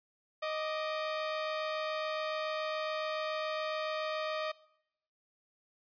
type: tone pair together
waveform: sawtooth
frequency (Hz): 622.3 / 1177.5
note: D#5 / D6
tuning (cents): 0 / +4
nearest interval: major seventh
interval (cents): 1104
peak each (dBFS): -30 / -38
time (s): 0.42-4.52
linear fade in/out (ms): 10
effects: noise-tail reverb RT60 0.8 s tail -22 dB re dry + resampled to 11025 Hz